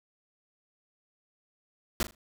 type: noise with echo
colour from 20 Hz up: pink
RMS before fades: -28 dBFS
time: 2-2.03 s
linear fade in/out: 2 ms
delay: 40 ms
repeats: 3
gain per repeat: -12 dB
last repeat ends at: 2.15 s
effects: none